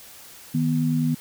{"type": "tone pair together", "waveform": "sine", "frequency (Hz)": [155.56, 245.3], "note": ["D#3", "B3"], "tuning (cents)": [0, -12], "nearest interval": "minor sixth", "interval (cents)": 788, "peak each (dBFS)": -22, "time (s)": [0.54, 1.15], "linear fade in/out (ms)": 10, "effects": ["white hiss -45 dBFS RMS until 1.2 s"]}